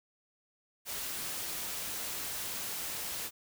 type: noise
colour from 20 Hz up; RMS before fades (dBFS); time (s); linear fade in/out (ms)
white; -38; 0.85-3.31; 50
effects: none